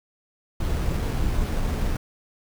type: noise with sample-and-hold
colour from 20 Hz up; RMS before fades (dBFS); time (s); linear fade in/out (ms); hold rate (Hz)
brown; -24; 0.6-1.97; 5; 7350
effects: none